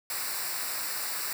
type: noise with comb filter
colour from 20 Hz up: white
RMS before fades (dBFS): -33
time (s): 0.1-1.33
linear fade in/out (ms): 2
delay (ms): 0.31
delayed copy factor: -0.75
effects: none